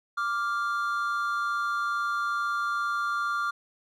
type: tone pair together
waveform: triangle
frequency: 1174.6 / 1396.9 Hz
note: D6 / F6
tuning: 0 / 0 cents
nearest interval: minor third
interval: 300 cents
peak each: -27 / -27 dBFS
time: 0.17-3.51 s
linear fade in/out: 10 ms
effects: none